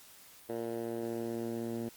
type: tone with band-pass filter sweep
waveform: 10% pulse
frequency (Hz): 116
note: A#2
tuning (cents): -8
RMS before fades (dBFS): -37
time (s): 0.49-1.89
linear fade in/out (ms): 5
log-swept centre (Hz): 440 to 250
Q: 1.4
effects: white hiss -56 dBFS RMS until 1.96 s + Opus 48 kbps